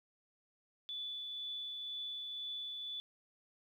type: tone with tremolo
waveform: sine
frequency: 3468 Hz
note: A7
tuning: 26 cents flat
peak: -39 dBFS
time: 0.89-3 s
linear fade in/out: 0 ms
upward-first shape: triangle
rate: 2 Hz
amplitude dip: 25%
effects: 12-bit